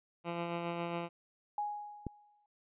10% pulse tone with tremolo, 170.9 Hz, F3, 37 cents flat, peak -26 dBFS, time 0.24-1.09 s, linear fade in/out 50 ms, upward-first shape sine, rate 7.3 Hz, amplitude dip 30%
sine tone with exponential decay, 830.6 Hz, G#5, in tune, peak -31 dBFS, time 1.58-2.46 s, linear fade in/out 2 ms, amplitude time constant 190 ms
click, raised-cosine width 3 ms, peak -24 dBFS, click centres 2.067 s
effects resampled to 8000 Hz

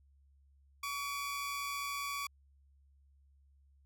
sawtooth tone pair together, 1132.6 / 2400 Hz, C#6 / D7, +37 / +37 cents, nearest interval octave + minor second, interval 1300 cents, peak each -34 / -40 dBFS, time 0.83-2.27 s, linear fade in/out 5 ms, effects added 69 Hz sine -63 dBFS peak until 3.85 s

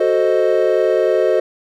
triangle chord, F# diminished seventh, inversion none, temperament equal, 370 / 440 / 523.3 / 622.3 Hz, F#4 / A4 / C5 / Eb5, 0 / 0 / 0 / 0 cents, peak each -16 dBFS, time 0-1.4 s, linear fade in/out 5 ms, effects none

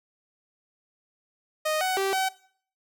sawtooth tone with pitch steps, 620 / 748 / 388.7 / 761 Hz, D#5 / F#5 / G4 / F#5, -6 / +19 / -15 / +48 cents, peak -20 dBFS, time 1.65-2.29 s, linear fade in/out 10 ms, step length 160 ms, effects noise-tail reverb RT60 0.5 s tail -18 dB re dry

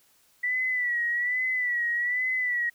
sine tone with vibrato, 1959 Hz, B6, 15 cents flat, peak -24 dBFS, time 0.43-2.7 s, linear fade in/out 10 ms, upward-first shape sine, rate 1.2 Hz, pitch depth 62 cents each way, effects white hiss -63 dBFS RMS until 2.74 s

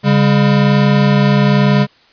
square tone pair together, 140.7 / 201.7 Hz, C#3 / G3, +26 / +50 cents, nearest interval tritone, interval 624 cents, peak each -12 dBFS, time 0.03-1.87 s, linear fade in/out 50 ms, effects white hiss -49 dBFS RMS until 2.12 s + resampled to 11025 Hz

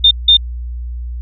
sine tone bursts at uneven times, 3624 Hz, A#7, 50 cents flat, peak -4 dBFS, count 2, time 0.04-0.11 / 0.28-0.37 s, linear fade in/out 5 ms, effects added 60 Hz sine -21 dBFS peak until 1.21 s

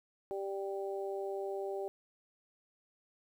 harmonic tone, 196 Hz, G3, in tune, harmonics 2 / 3 / 4, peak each -37 / -42 / -44 dBFS, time 0.31-1.88 s, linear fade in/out 0 ms, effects 11-bit

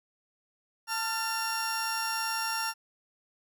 30% pulse tone cluster, 891 / 1378 / 5550 Hz, A5 / F6 / F8, +22 / -24 / -12 cents, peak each -31 dBFS, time 0.87-2.74 s, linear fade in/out 50 ms, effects none

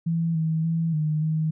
sine tone with pitch steps, 165.9 / 160 / 164.5 / 153.6 / 157.3 Hz, E3 / D#3 / E3 / D#3 / D#3, +11 / +49 / -3 / -22 / +19 cents, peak -21 dBFS, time 0.06-1.51 s, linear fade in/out 10 ms, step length 290 ms, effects none

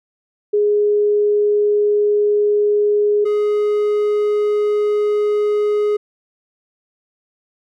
sine / triangle tone pair in turn, 415.3 / 417.7 Hz, G#4 / G#4, 0 / +10 cents, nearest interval unison, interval 10 cents, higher second, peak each -12 dBFS, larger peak neither, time 0.53-3.25 / 3.25-5.97 s, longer neither, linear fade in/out 10 ms, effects none

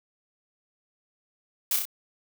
blue noise with echo, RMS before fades -25 dBFS, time 1.71-1.76 s, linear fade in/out 2 ms, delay 31 ms, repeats 3, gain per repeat -3 dB, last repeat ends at 1.853 s, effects none

